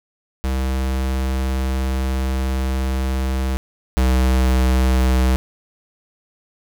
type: tone pair in turn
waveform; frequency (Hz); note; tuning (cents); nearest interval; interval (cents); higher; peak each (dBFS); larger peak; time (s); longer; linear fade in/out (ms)
square; 65.5 / 64.15; C2 / C2; +2 / -34; unison; 36; first; -19 / -14; second; 0.44-3.57 / 3.97-5.36; first; 0
effects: none